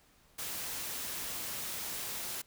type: noise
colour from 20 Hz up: white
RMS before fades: -39 dBFS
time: 0.38-2.42 s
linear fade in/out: 10 ms
effects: pink hiss -65 dBFS RMS until 2.46 s